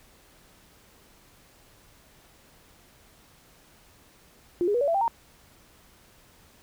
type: tone with pitch steps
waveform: sine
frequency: 350.2 / 411.7 / 483.9 / 568.9 / 668.8 / 786.2 / 924.2 Hz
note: F4 / G#4 / B4 / C#5 / E5 / G5 / A#5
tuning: +5 / -15 / -35 / +45 / +25 / +5 / -15 cents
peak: -21 dBFS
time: 4.61-5.079 s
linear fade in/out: 0 ms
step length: 67 ms
effects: pink hiss -57 dBFS RMS until 6.62 s

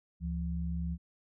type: tone pair together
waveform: sine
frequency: 71.8 / 170.77 Hz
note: D2 / F3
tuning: -39 / -39 cents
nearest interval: octave + minor third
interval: 1500 cents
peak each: -34 / -35 dBFS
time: 0.2-0.98 s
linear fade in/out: 50 ms
effects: none

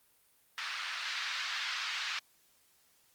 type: band-pass noise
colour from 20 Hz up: pink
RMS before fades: -37 dBFS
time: 0.58-2.19 s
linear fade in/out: 0 ms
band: 1300 to 4900 Hz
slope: 24 dB/octave
effects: white hiss -68 dBFS RMS until 3.14 s + Opus 32 kbps

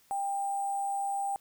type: tone with sample-and-hold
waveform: sine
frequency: 794 Hz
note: G5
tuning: 22 cents sharp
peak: -29 dBFS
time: 0.11-1.36 s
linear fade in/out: 0 ms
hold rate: 8820 Hz
effects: white hiss -64 dBFS RMS until 1.4 s

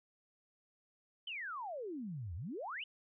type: exponential two-way sweep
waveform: sine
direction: down then up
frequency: 3136 to 77.1 to 3136 Hz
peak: -40 dBFS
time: 1.27-2.84 s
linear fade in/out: 5 ms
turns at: 2.35 s
effects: none

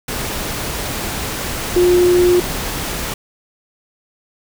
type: tone in noise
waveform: sine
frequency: 356.3 Hz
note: F4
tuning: 35 cents sharp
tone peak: -9 dBFS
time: 1.76-2.4 s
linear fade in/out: 5 ms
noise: pink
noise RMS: -23 dBFS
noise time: 0.08-3.14 s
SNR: +11 dB
effects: none

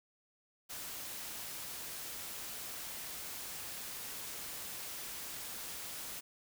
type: noise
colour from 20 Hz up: white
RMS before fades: -44 dBFS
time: 0.69-6.21 s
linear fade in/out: 20 ms
effects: none

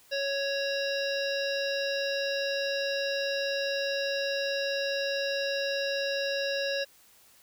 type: harmonic tone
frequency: 554.4 Hz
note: C#5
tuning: in tune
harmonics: 1 / 3 / 5 / 7 / 9 / 10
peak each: -30 / -35 / -37 / -38 / -40 / -40 dBFS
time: 0.11-6.85 s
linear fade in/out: 20 ms
effects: white hiss -59 dBFS RMS until 7.42 s

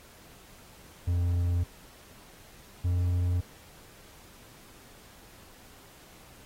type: tone pair in turn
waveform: triangle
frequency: 87.31 / 88.73 Hz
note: F2 / F2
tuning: 0 / +28 cents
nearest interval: unison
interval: 28 cents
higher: second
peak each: -22 dBFS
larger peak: neither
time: 1.07-1.64 / 2.84-3.41 s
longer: neither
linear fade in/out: 10 ms
effects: pink hiss -54 dBFS RMS until 6.45 s + AAC 48 kbps

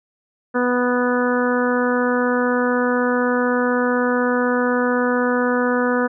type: harmonic tone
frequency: 246.9 Hz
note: B3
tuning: in tune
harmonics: 1 / 2 / 3 / 4 / 5 / 6 / 7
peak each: -20 / -20 / -30 / -27 / -27 / -25 / -30 dBFS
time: 0.54-6.08 s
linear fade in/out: 20 ms
effects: none

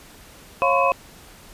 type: tone cluster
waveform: sine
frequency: 547 / 700 / 1020 / 1102 / 2553 Hz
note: C#5 / F5 / C6 / C#6 / D#7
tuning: -23 / +4 / -44 / -11 / +44 cents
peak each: -21 / -23 / -20 / -24 / -25 dBFS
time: 0.62-0.92 s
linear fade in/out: 0 ms
effects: pink hiss -46 dBFS RMS until 1.53 s + resampled to 32000 Hz

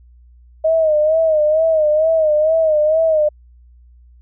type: tone with vibrato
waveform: sine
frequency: 626 Hz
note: D#5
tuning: 10 cents sharp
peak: -11 dBFS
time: 0.64-3.29 s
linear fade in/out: 10 ms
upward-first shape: sine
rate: 2.2 Hz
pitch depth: 71 cents each way
effects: added 60 Hz sine -43 dBFS peak until 4.21 s

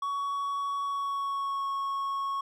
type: tone with pitch glide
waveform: triangle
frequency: 1122 to 1101.5 Hz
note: C#6 to C#6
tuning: +21 to -11 cents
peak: -27 dBFS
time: 0.02-2.41 s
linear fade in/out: 5 ms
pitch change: -32 cents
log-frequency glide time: 0.84-1.68 s
effects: none

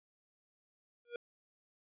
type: tone with exponential growth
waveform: square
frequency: 477.4 Hz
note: A#4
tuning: 41 cents sharp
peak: -36 dBFS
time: 1.05-1.16 s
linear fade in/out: 2 ms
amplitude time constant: 23 ms
effects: resampled to 8000 Hz

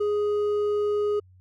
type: tone with hard clipping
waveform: sine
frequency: 415.3 Hz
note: G#4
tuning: in tune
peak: -23 dBFS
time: 0-1.2 s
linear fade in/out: 10 ms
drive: 4 dB
effects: added 92 Hz sine -51 dBFS peak until 1.4 s

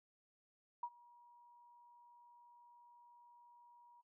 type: tone with ADSR envelope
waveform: sine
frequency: 957 Hz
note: A#5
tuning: 45 cents sharp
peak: -37 dBFS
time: 0.83-4.02 s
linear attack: 4 ms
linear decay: 57 ms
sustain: -24 dB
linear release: 19 ms
effects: noise-tail reverb RT60 0.1 s tail -21 dB re dry

